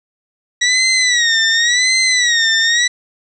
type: tone with vibrato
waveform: 20% pulse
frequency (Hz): 1926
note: B6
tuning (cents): -44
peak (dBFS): -6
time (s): 0.61-2.88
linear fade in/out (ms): 10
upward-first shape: sine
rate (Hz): 0.91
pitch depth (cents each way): 120
effects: resampled to 22050 Hz + 7-bit